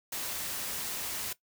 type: noise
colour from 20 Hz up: white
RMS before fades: -36 dBFS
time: 0.12-1.33 s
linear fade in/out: 5 ms
effects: noise-tail reverb RT60 0.1 s tail -17 dB re dry